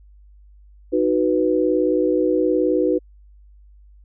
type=chord; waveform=sine; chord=B major; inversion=first; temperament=equal; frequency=311.1 / 370 / 493.9 Hz; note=D#4 / F#4 / B4; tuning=0 / 0 / 0 cents; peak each=-20 dBFS; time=0.92-2.99 s; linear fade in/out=20 ms; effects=added 50 Hz sine -45 dBFS peak until 4.04 s